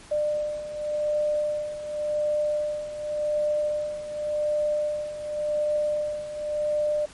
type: beating tone pair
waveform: sine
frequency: 598 / 598.89 Hz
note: D5 / D5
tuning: +31 / +34 cents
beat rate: 0.89 Hz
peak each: -30 / -25 dBFS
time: 0.11-7.06 s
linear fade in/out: 10 ms
effects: pink hiss -48 dBFS RMS until 7.13 s + MP3 48 kbps